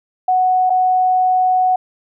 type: tone with dropouts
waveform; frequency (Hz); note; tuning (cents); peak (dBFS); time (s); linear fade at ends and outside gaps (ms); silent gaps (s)
sine; 740; F#5; 0; -11; 0.28-1.76; 5; 0.697-0.702
effects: none